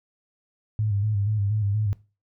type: tone with vibrato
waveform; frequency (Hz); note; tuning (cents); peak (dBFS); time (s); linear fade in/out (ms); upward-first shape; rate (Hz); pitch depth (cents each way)
sine; 103.8; G#2; 0; -21; 0.79-1.93; 0; square; 4.2; 60
effects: noise-tail reverb RT60 0.3 s tail -19 dB re dry